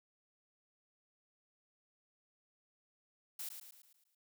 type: noise with echo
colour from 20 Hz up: blue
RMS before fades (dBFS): -43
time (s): 3.39-3.49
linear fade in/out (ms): 5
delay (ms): 110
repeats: 6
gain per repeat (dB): -6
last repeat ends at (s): 4.15
effects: none